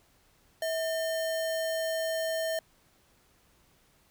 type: tone with sample-and-hold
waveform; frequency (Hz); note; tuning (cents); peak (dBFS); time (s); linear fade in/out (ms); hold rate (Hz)
sine; 647; E5; -32; -28; 0.62-2.59; 2; 2450
effects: pink hiss -65 dBFS RMS until 4.1 s